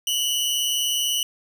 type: tone pair together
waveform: sawtooth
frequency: 2878 / 3018 Hz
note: F#7 / F#7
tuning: -49 / +34 cents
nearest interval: minor second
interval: 83 cents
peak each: -22 / -20 dBFS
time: 0.07-1.23 s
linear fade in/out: 2 ms
effects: none